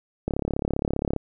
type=click train; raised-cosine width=2 ms; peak=-11 dBFS; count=32; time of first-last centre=0.28-1.163 s; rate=35.1 Hz; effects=none